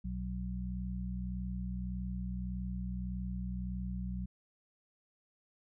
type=harmonic tone; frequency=61.7 Hz; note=B1; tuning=1 cent flat; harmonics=1 / 2 / 3; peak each=-38 / -45 / -39 dBFS; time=0.04-4.26 s; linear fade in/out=10 ms; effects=none